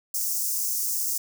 white high-pass noise, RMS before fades -27 dBFS, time 0.14-1.18 s, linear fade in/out 5 ms, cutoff 5300 Hz, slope 48 dB/octave, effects none

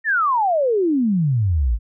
sine exponential sweep, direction down, 1864.7 to 50.1 Hz, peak -15 dBFS, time 0.04-1.79 s, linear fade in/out 50 ms, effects none

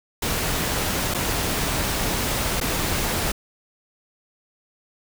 pink noise with dropouts, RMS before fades -24 dBFS, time 0.22-3.32 s, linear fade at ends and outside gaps 5 ms, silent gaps 1.14-1.145 / 2.602-2.611 s, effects none

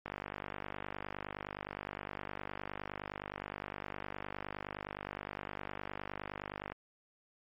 click train, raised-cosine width 0.5 ms, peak -24 dBFS, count 332, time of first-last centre 0.06-6.72 s, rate 49.7 Hz, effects MP3 32 kbps

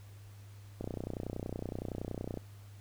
click train, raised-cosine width 2 ms, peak -24 dBFS, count 49, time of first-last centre 0.81-2.374 s, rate 30.7 Hz, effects added 101 Hz sine -49 dBFS peak until 2.8 s + pink hiss -62 dBFS RMS until 2.8 s

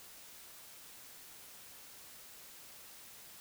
silence, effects white hiss -54 dBFS RMS until 3.4 s

